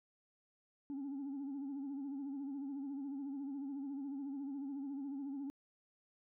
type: tone with vibrato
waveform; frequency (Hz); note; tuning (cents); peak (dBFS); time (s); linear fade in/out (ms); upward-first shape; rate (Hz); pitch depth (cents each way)
sine; 277.2; C#4; 0; -38; 0.9-5.5; 0; sine; 14; 71
effects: tanh soft clip ceiling -38 dBFS